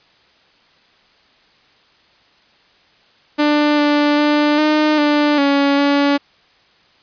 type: tone with pitch steps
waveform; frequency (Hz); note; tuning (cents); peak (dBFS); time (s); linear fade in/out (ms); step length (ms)
sawtooth; 296.5 / 293.7 / 296.4 / 304.9 / 295.2 / 281 / 284.1; D4 / D4 / D4 / D#4 / D4 / C#4 / C#4; +17 / 0 / +16 / -35 / +9 / +24 / +43; -8; 3.38-6.18; 20; 400
effects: white hiss -53 dBFS RMS until 7.02 s + resampled to 11025 Hz